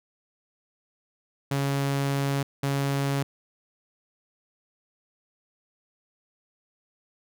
sawtooth tone bursts at uneven times, 139.1 Hz, C#3, 6 cents sharp, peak -20 dBFS, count 2, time 1.51-2.43 / 2.63-3.23 s, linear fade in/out 5 ms, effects none

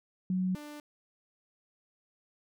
sine / sawtooth tone pair in turn, 185 / 296.2 Hz, F#3 / D4, 0 / +15 cents, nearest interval minor sixth, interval 815 cents, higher second, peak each -27 / -39 dBFS, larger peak first, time 0.3-0.55 / 0.55-0.8 s, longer neither, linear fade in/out 2 ms, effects none

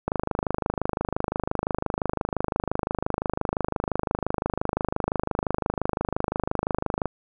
click train, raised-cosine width 1 ms, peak -10 dBFS, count 181, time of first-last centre 0.08-7.057 s, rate 25.8 Hz, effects none

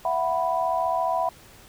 sine chord, E suspended second, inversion none, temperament equal with one note detuned, 665.4 / 740 / 987.8 Hz, E5 / F#5 / B5, +16 / 0 / 0 cents, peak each -26 dBFS, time 0.05-1.29 s, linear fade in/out 2 ms, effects pink hiss -50 dBFS RMS until 1.68 s

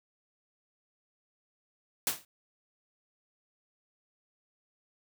white noise with exponential decay, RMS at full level -25 dBFS, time 2.07-2.25 s, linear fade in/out 2 ms, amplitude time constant 38 ms, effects none

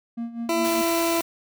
triangle tone with tremolo, 233.1 Hz, A#3, in tune, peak -24 dBFS, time 0.17-0.82 s, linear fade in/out 10 ms, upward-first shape sine, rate 5 Hz, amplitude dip 75%
20% pulse tone, 334.7 Hz, E4, 26 cents sharp, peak -16 dBFS, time 0.49-1.21 s, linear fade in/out 2 ms
white noise, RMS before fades -32 dBFS, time 0.64-1.22 s, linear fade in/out 10 ms
effects none

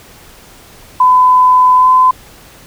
sine tone with pitch glide, 1008 to 1019.7 Hz, B5 to C6, +35 to -45 cents, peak -4 dBFS, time 1-2.11 s, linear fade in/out 5 ms, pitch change +20 cents, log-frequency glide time 1.76-1.88 s, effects pink hiss -39 dBFS RMS until 2.66 s

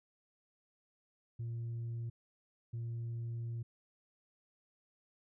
sine tone bursts at uneven times, 116.54 Hz, A#2, in tune, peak -35 dBFS, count 2, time 1.39-2.1 / 2.73-3.63 s, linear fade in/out 10 ms, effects tanh soft clip ceiling -36 dBFS

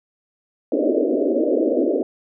pink band-pass noise, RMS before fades -19 dBFS, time 0.72-2.03 s, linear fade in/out 2 ms, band 250 to 620 Hz, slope 96 dB/octave, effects none

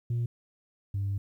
sine tone pair in turn, 118.8 / 99.09 Hz, A#2 / G2, +33 / +19 cents, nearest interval minor third, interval 314 cents, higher first, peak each -24 / -26 dBFS, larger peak first, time 0.1-0.26 / 0.94-1.18 s, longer second, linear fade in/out 5 ms, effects tanh soft clip ceiling -25 dBFS + 11-bit

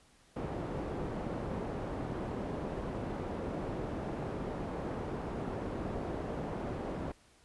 white low-pass noise, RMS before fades -38 dBFS, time 0.36-7.12 s, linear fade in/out 5 ms, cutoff 510 Hz, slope 12 dB/octave, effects pink hiss -64 dBFS RMS until 7.44 s + resampled to 24000 Hz

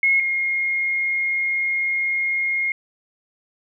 sine tone pair in turn, 2167 / 2142 Hz, C#7 / C7, -40 / +40 cents, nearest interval unison, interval 20 cents, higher first, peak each -14 / -19 dBFS, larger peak first, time 0.03-0.2 / 0.2-2.72 s, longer second, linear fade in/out 2 ms, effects none

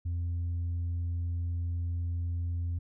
sine tone with tanh clipping, 86 Hz, F2, 26 cents flat, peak -30 dBFS, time 0.05-2.79 s, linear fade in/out 10 ms, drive 1 dB, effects none

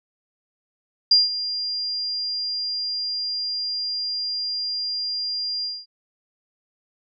sine tone with ADSR envelope, 4800 Hz, D8, 37 cents sharp, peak -10 dBFS, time 1.11-5.86 s, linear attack 6 ms, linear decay 170 ms, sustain -14 dB, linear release 220 ms, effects none

